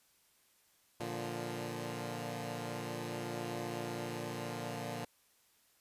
10% pulse chord, Bb major, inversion none, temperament equal, 116.54 / 146.83 / 174.61 Hz, Bb2 / D3 / F3, 0 / 0 / 0 cents, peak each -33 / -36 / -36 dBFS, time 1-5.05 s, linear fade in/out 5 ms, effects white hiss -70 dBFS RMS until 5.8 s + resampled to 32000 Hz

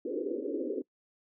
pink band-pass noise, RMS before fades -34 dBFS, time 0.05-0.82 s, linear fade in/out 5 ms, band 260 to 520 Hz, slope 96 dB/octave, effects noise-tail reverb RT60 0.1 s tail -23 dB re dry

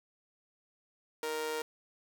sawtooth tone with amplitude modulation, 466.2 Hz, A#4, in tune, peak -27 dBFS, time 1.23-1.62 s, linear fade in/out 2 ms, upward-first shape sine, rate 152 Hz, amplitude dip 60%, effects none

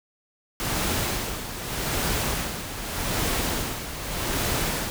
pink noise with tremolo, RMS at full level -25 dBFS, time 0.6-4.9 s, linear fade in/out 0 ms, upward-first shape sine, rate 0.83 Hz, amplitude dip 65%, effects none

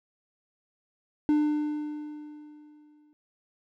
triangle tone with exponential decay, 299.5 Hz, D4, 34 cents sharp, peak -17 dBFS, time 1.29-3.13 s, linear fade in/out 0 ms, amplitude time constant 400 ms, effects none

